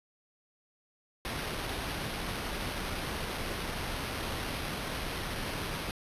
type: noise with sample-and-hold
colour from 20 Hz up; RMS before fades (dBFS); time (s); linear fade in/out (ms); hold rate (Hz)
pink; -36; 1.25-5.91; 0; 7350
effects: resampled to 32000 Hz